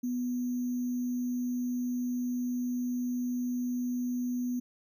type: tone with sample-and-hold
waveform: sine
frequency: 246.9 Hz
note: B3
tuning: in tune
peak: -29 dBFS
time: 0.03-4.6 s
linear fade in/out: 10 ms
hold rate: 6300 Hz
effects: none